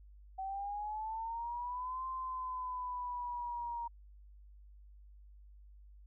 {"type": "linear two-way sweep", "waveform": "sine", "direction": "up then down", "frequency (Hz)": [760, 1044, 937], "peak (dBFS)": -37, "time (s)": [0.38, 3.88], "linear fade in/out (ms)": 10, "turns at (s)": 2.06, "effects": ["added 50 Hz sine -54 dBFS peak until 6.06 s"]}